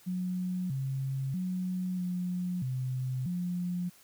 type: tone with pitch steps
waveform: sine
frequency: 182.3 / 134.4 / 183.4 / 179.8 / 128.8 / 177.7 Hz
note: F#3 / C3 / F#3 / F#3 / C3 / F3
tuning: -25 / +47 / -15 / -49 / -27 / +30 cents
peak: -30 dBFS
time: 0.06-3.9 s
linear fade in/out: 20 ms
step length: 640 ms
effects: white hiss -59 dBFS RMS until 4.03 s